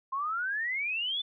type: exponential sweep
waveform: sine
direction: up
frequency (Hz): 1046.5 to 3548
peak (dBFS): -29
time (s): 0.12-1.22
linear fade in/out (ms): 10
effects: none